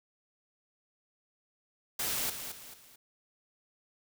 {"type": "noise with echo", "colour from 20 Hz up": "white", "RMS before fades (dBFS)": -33, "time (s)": [1.99, 2.3], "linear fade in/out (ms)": 5, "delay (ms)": 220, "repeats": 3, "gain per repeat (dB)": -8, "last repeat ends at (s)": 2.96, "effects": []}